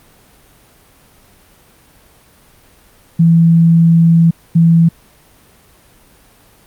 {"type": "tone bursts at uneven times", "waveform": "sine", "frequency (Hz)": 166.3, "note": "E3", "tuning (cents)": 16, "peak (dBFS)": -5, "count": 2, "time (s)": [[3.19, 4.31], [4.55, 4.89]], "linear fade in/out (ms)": 10, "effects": ["pink hiss -47 dBFS RMS until 6.66 s", "Opus 32 kbps"]}